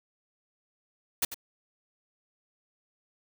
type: noise with echo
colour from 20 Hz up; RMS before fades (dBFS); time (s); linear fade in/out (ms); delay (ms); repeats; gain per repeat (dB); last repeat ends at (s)
white; -26; 1.22-1.25; 5; 94; 1; -12; 1.344
effects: none